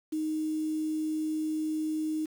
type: tone with quantisation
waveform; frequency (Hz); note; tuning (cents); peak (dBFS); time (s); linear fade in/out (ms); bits
sine; 311.1; D#4; 0; -28; 0.12-2.26; 10; 8
effects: none